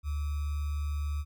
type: tone with sample-and-hold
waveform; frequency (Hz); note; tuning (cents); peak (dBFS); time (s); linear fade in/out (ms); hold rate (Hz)
sine; 73.42; D2; 0; -29; 0.03-1.25; 50; 1225
effects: none